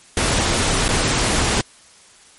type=noise with dropouts; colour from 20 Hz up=pink; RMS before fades=-18 dBFS; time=0.17-1.61 s; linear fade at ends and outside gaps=1 ms; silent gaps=0.881-0.889 s; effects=white hiss -48 dBFS RMS until 2.38 s + MP3 48 kbps